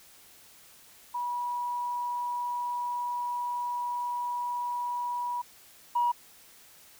sine tone pair in turn, 971 / 961.5 Hz, B5 / B5, -30 / -47 cents, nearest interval unison, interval 17 cents, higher first, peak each -29 / -22 dBFS, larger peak second, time 1.14-5.42 / 5.95-6.12 s, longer first, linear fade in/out 10 ms, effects tanh soft clip ceiling -18 dBFS + white hiss -55 dBFS RMS until 6.99 s

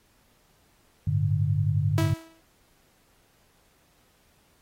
sine chord, G suspended second, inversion none, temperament equal with one note detuned, 98.68 / 110 / 146.83 Hz, G2 / A2 / D3, +12 / 0 / 0 cents, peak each -25 / -28 / -25 dBFS, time 1.07-2.14 s, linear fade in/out 5 ms
sawtooth tone with exponential decay, 326.2 Hz, E4, 18 cents flat, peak -19 dBFS, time 1.98-2.41 s, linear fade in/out 1 ms, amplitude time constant 92 ms
effects pink hiss -64 dBFS RMS until 4.61 s + AAC 48 kbps

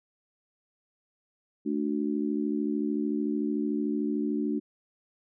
sine chord, D major, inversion second, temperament just, 220.2 / 293.7 / 367.1 Hz, A3 / D4 / F#4, +2 / 0 / -14 cents, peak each -30 / -29 / -34 dBFS, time 1.65-4.6 s, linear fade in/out 20 ms, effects none

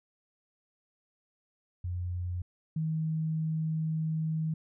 sine tone pair in turn, 89 / 158.58 Hz, F2 / D#3, +33 / +33 cents, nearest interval minor seventh, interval 1000 cents, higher second, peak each -31 / -28 dBFS, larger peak second, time 1.84-2.42 / 2.76-4.54 s, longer second, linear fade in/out 5 ms, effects none

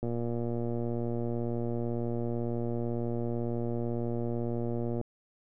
click train, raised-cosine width 2 ms, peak -21 dBFS, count 589, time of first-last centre 0.03-5.013 s, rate 118 Hz, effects none

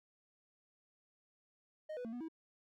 triangle tone with pitch steps, 619 / 494.8 / 225.9 / 243.6 / 322.8 Hz, D#5 / B4 / A3 / B3 / E4, -9 / +3 / +46 / -24 / -36 cents, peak -39 dBFS, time 1.89-2.285 s, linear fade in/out 10 ms, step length 79 ms, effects none

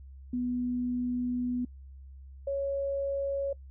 sine tone pair in turn, 246.9 / 554.3 Hz, B3 / C#5, 0 / 0 cents, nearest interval octave + major second, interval 1400 cents, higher second, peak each -28 / -28 dBFS, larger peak neither, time 0.33-1.65 / 2.47-3.53 s, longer first, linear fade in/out 5 ms, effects noise-tail reverb RT60 0.1 s tail -23 dB re dry + added 67 Hz sine -45 dBFS peak until 3.7 s

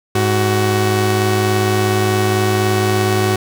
sawtooth tone pair together, 104.3 / 373.7 Hz, G#2 / F#4, +8 / +17 cents, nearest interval octave + minor seventh, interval 2209 cents, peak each -12 dBFS, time 0.15-3.36 s, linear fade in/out 5 ms, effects none

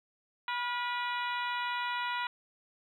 harmonic tone with a mistuned harmonic, 487.6 Hz, B4, 22 cents flat, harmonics 2 / 3 / 4 / 5 / 6 / 7 / 8, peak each -34 / -38 / -40 / -42 / -44 / -45 / -46 dBFS, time 0.48-2.27 s, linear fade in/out 2 ms, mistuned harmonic 3, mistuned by -40 cents, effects 11-bit

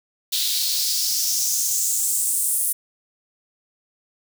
white noise with high-pass filter sweep, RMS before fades -22 dBFS, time 0.32-2.73 s, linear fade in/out 10 ms, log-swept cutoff 3700 to 10000 Hz, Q 3.2, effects none

